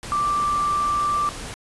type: tone in noise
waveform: sine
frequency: 1174.7 Hz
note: D6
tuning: in tune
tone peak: -19 dBFS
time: 0.12-1.29 s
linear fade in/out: 0 ms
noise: pink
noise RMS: -34 dBFS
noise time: 0.03-1.54 s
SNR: +12 dB
effects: resampled to 24000 Hz